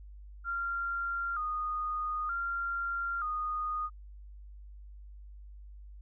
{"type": "tone with vibrato", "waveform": "sine", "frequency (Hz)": 1307, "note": "E6", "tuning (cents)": -15, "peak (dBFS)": -31, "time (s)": [0.44, 3.9], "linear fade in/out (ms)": 50, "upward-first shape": "square", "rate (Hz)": 0.54, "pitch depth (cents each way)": 100, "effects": ["added 50 Hz sine -46 dBFS peak until 6.01 s"]}